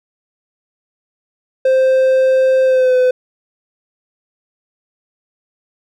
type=tone with pitch glide; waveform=triangle; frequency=523 to 506.4 Hz; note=C5 to B4; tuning=-1 to +43 cents; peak=-7 dBFS; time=1.65-3.11 s; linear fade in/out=5 ms; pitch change=-56 cents; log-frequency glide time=2.64-2.96 s; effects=none